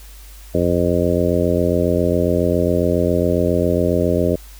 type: harmonic tone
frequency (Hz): 87.31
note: F2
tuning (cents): 0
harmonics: 1 / 2 / 3 / 4 / 5 / 6 / 7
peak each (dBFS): -22 / -22 / -22 / -22 / -22 / -22 / -22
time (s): 0.54-4.36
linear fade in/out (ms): 10
effects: added 50 Hz sine -37 dBFS peak until 4.59 s + white hiss -45 dBFS RMS until 4.59 s